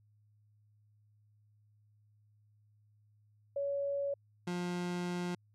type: tone pair in turn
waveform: sine / 30% pulse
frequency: 562 / 177.02 Hz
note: C#5 / F3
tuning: +24 / +24 cents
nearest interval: octave + minor sixth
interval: 2000 cents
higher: first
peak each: -32 / -32 dBFS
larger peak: neither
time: 3.56-4.14 / 4.47-5.35 s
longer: second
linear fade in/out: 5 ms
effects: added 105 Hz sine -65 dBFS peak until 5.54 s + low-pass 8000 Hz 12 dB/octave